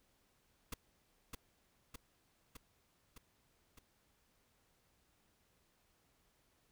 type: noise with echo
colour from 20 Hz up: pink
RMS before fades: -42 dBFS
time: 0.72-0.74 s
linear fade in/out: 5 ms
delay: 610 ms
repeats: 5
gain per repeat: -3 dB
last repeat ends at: 3.79 s
effects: pink hiss -75 dBFS RMS until 6.71 s